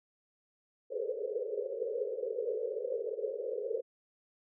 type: band-pass noise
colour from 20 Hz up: pink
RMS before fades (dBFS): -36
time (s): 0.9-3.82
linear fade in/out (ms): 20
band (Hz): 410 to 540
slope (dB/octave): 96
effects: none